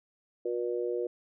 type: harmonic tone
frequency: 120 Hz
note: B2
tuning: 49 cents flat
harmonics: 3 / 4 / 5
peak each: -32 / -32 / -40 dBFS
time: 0.45-1.07 s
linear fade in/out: 5 ms
effects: none